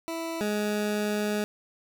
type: tone pair in turn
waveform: 20% pulse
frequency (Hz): 329.6 / 209.2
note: E4 / G#3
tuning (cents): 0 / +13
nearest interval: minor sixth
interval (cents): 787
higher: first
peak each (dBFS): -26 / -21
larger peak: second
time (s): 0.08-0.41 / 0.41-1.44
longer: second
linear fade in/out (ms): 0
effects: none